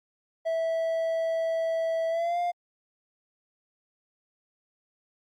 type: tone with pitch glide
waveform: triangle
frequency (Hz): 655 to 702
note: E5 to F5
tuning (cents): -11 to +9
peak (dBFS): -23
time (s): 0.45-2.52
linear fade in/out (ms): 20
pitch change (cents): +120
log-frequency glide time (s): 2.09-2.39
effects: Opus 48 kbps